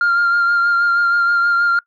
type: tone with vibrato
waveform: sine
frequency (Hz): 1396.9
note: F6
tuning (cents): 0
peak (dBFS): -10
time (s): 0.01-1.79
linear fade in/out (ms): 2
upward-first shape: sine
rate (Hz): 6.3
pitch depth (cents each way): 20
effects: noise-tail reverb RT60 0.1 s tail -24 dB re dry + tanh soft clip ceiling -10 dBFS